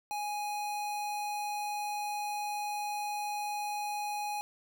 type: tone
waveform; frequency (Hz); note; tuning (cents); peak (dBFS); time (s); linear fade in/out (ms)
square; 830.6; G#5; 0; -34; 0.11-4.41; 0
effects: none